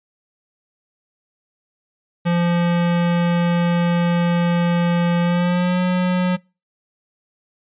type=tone with pitch glide; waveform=square; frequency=172.8 to 181.39 Hz; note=F3 to F#3; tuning=-18 to -34 cents; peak=-16 dBFS; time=2.25-6.37 s; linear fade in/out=20 ms; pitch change=+84 cents; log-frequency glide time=5.21-5.81 s; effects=noise-tail reverb RT60 0.3 s tail -25 dB re dry + resampled to 8000 Hz